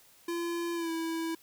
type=tone with pitch glide; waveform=square; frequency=341.4 to 327.9 Hz; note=F4 to E4; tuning=-39 to -9 cents; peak=-32 dBFS; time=0.28-1.35 s; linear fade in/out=5 ms; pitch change=-70 cents; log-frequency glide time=0.74-0.91 s; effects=white hiss -60 dBFS RMS until 1.42 s